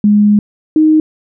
sine tone pair in turn, 207.7 / 311.2 Hz, G#3 / D#4, 0 / 0 cents, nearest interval perfect fifth, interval 700 cents, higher second, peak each -5 dBFS, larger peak neither, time 0.04-0.39 / 0.76-1 s, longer first, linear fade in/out 2 ms, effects none

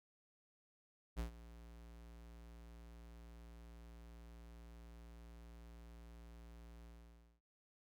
square tone with ADSR envelope, 57.8 Hz, A#1, 14 cents flat, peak -38 dBFS, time 1.16-7.41 s, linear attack 34 ms, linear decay 110 ms, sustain -17 dB, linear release 560 ms, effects none

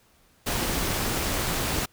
pink noise with amplitude modulation, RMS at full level -25 dBFS, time 0.46-1.86 s, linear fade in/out 10 ms, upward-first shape sine, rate 216 Hz, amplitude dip 45%, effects pink hiss -61 dBFS RMS until 1.92 s

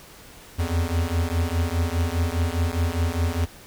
square beating tone pair, 81.9 / 86.8 Hz, E2 / F2, -11 / -10 cents, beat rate 4.9 Hz, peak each -25 / -25 dBFS, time 0.58-3.46 s, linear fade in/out 20 ms, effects pink hiss -46 dBFS RMS until 3.66 s

